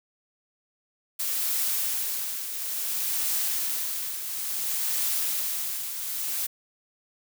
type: noise with tremolo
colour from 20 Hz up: blue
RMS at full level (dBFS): -26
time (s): 1.19-6.47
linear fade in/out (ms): 10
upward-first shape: triangle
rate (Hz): 0.58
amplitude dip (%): 60
effects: none